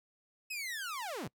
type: linear sweep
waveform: sawtooth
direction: down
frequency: 2600 to 92.5 Hz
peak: -34 dBFS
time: 0.5-1.28 s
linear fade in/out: 10 ms
effects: noise-tail reverb RT60 0.1 s tail -23 dB re dry